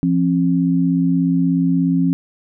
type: tone pair together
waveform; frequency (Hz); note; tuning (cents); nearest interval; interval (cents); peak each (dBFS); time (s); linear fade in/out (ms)
sine; 171.75 / 268.5; F3 / C4; -29 / +45; minor sixth; 774; -16; 0.03-2.13; 0
effects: none